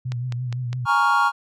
sine tone with vibrato, 123.47 Hz, B2, in tune, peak -24 dBFS, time 0.05-0.86 s, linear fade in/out 10 ms, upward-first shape triangle, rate 5.9 Hz, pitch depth 69 cents each way
click train, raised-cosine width 0.2 ms, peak -17 dBFS, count 4, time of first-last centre 0.12-0.73 s, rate 4.92 Hz
triangle chord, Bb minor seventh, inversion third, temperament equal, 830.6 / 932.3 / 1108.7 / 1396.9 Hz, Ab5 / Bb5 / Db6 / F6, 0 / 0 / 0 / 0 cents, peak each -22 / -20 / -18 / -19 dBFS, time 0.85-1.32 s, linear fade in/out 50 ms
effects none

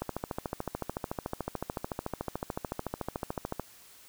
click train, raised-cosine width 1 ms, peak -18 dBFS, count 50, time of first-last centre 0.02-3.597 s, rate 13.7 Hz, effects white hiss -55 dBFS RMS until 4.08 s

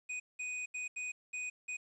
square tone bursts at uneven times, 2489 Hz, D#7, in tune, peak -38 dBFS, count 6, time 0.09-0.2 / 0.39-0.66 / 0.74-0.88 / 0.96-1.12 / 1.33-1.5 / 1.68-1.77 s, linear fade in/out 10 ms, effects resampled to 22050 Hz + 11-bit

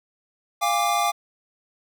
square chord, D diminished, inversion first, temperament equal with one note detuned, 698.5 / 812.1 / 1174.7 Hz, F5 / Ab5 / D6, 0 / -39 / 0 cents, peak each -25 dBFS, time 0.61-1.12 s, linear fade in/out 20 ms, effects none

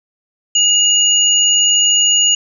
sine tone pair together, 2873 / 6827 Hz, F7 / G#8, +48 / +47 cents, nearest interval octave + minor third, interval 1499 cents, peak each -12 dBFS, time 0.55-2.35 s, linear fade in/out 5 ms, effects none

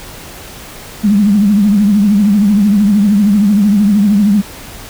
sine tone with vibrato, 204.8 Hz, G#3, 24 cents flat, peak -6 dBFS, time 1.03-4.42 s, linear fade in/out 20 ms, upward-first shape triangle, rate 13 Hz, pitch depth 110 cents each way, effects pink hiss -31 dBFS RMS until 4.89 s

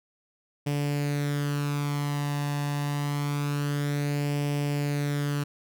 sawtooth tone with flanger, 144.6 Hz, D3, 27 cents flat, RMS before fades -28 dBFS, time 0.66-5.44 s, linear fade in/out 10 ms, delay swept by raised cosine 0.37 to 1.11 ms, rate 0.26 Hz, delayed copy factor +0.55, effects none

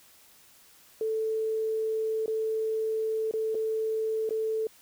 sine tone with dropouts, 440.4 Hz, A4, 2 cents sharp, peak -26 dBFS, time 1.01-4.67 s, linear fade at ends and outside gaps 2 ms, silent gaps 2.26-2.279 / 3.312-3.337 / 3.546-3.551 / 4.292-4.307 s, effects white hiss -57 dBFS RMS until 4.81 s

